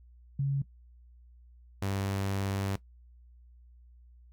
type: tone pair in turn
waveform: sine / sawtooth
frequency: 138.59 / 98 Hz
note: C#3 / G2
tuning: 0 / 0 cents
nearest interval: tritone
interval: 600 cents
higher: first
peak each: -26 dBFS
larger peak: neither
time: 0.39-0.62 / 1.82-2.76 s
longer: second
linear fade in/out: 5 ms
effects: noise-tail reverb RT60 0.1 s tail -17 dB re dry + added 60 Hz sine -53 dBFS peak until 4.32 s